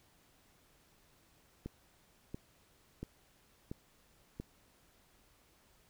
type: click train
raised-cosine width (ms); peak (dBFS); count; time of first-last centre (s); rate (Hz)
3; -28; 5; 1.66-4.4; 1.46
effects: pink hiss -68 dBFS RMS until 5.89 s